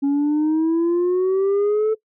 sine exponential sweep, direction up, 277.2 to 441.5 Hz, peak -13 dBFS, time 0.02-1.95 s, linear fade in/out 20 ms, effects noise-tail reverb RT60 0.1 s tail -21 dB re dry + tanh soft clip ceiling -15 dBFS

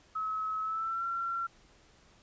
sine tone with pitch glide, 1287 to 1363.5 Hz, E6 to F6, -42 to -42 cents, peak -31 dBFS, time 0.15-1.47 s, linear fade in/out 10 ms, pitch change +100 cents, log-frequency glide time 0.61-1.04 s, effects pink hiss -62 dBFS RMS until 2.22 s + resampled to 16000 Hz

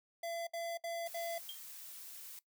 square tone bursts, 676 Hz, E5, 43 cents sharp, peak -39 dBFS, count 4, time 0.23-1.382 s, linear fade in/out 5 ms, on 240 ms, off 64 ms
blue noise, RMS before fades -50 dBFS, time 1.06-2.39 s, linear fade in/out 2 ms
sine tone with exponential decay, 3200 Hz, G7, 35 cents sharp, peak -38 dBFS, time 1.49-1.64 s, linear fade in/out 1 ms, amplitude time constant 31 ms
effects noise-tail reverb RT60 0.1 s tail -18 dB re dry

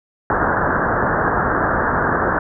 white low-pass noise, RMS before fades -18 dBFS, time 0.3-2.39 s, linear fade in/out 2 ms, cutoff 1700 Hz, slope 96 dB/octave, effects none

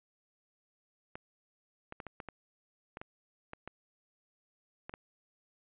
clicks, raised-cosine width 0.5 ms, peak -27 dBFS, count 12, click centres 1.155 / 1.924 / 2.002 / 2.067 / 2.202 / 2.287 / 2.971 / 3.015 / 3.534 / 3.676 / 4.895 / 4.939 s, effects resampled to 8000 Hz

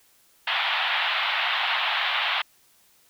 white band-pass noise, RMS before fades -25 dBFS, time 0.47-2.42 s, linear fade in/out 5 ms, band 690 to 3600 Hz, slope 48 dB/octave, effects white hiss -60 dBFS RMS until 3.09 s

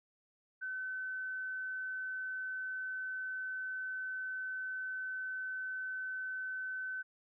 sine tone, 1521 Hz, F#6, 47 cents sharp, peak -37 dBFS, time 0.61-7.03 s, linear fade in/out 20 ms, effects none

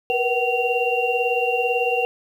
sine tone cluster, 471.5 / 489.5 / 756 / 2763 Hz, A#4 / B4 / F#5 / F7, +20 / -15 / +37 / -19 cents, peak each -24 dBFS, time 0.1-2.05 s, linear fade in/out 0 ms, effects 8-bit

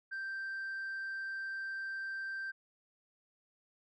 sine tone, 1568 Hz, G6, in tune, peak -35 dBFS, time 0.11-2.52 s, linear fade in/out 20 ms, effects tanh soft clip ceiling -36 dBFS

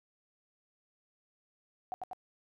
sine tone with echo, 746 Hz, F#5, 14 cents sharp, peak -34 dBFS, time 1.92-1.94 s, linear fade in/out 0 ms, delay 96 ms, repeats 2, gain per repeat -2 dB, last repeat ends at 2.132 s, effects none

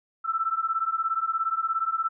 sine beating tone pair, 1318.5 / 1335.5 Hz, E6 / E6, 0 / +22 cents, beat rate 17 Hz, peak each -27 dBFS, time 0.24-2.09 s, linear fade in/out 20 ms, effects none

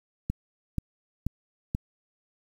click train, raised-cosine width 5 ms, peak -15 dBFS, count 4, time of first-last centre 0.3-1.749 s, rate 2.07 Hz, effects 8-bit

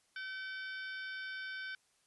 harmonic tone with a mistuned harmonic, 765 Hz, G5, 42 cents flat, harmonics 2 / 3 / 4 / 5 / 6 / 7, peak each -41 / -51 / -53 / -53 / -56 / -58 dBFS, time 0.16-1.75 s, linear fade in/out 2 ms, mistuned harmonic 5, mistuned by -110 cents, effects white hiss -73 dBFS RMS until 2.06 s + resampled to 24000 Hz

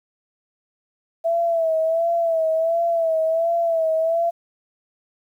sine tone with vibrato, 659.3 Hz, E5, in tune, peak -17 dBFS, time 1.24-4.31 s, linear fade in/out 20 ms, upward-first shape sine, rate 1.4 Hz, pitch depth 54 cents each way, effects 9-bit

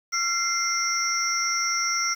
sine tone cluster, 1365 / 2098 / 5510 / 5830 Hz, F6 / C7 / F8 / F#8, -40 / +4 / -24 / -26 cents, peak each -28 dBFS, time 0.12-2.15 s, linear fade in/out 20 ms, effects 8-bit

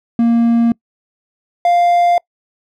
triangle tone pair in turn, 233.1 / 698.5 Hz, A#3 / F5, 0 / 0 cents, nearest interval octave + perfect fifth, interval 1900 cents, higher second, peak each -7 dBFS, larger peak neither, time 0.19-0.72 / 1.65-2.18 s, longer neither, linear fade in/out 2 ms, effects noise-tail reverb RT60 0.1 s tail -25 dB re dry

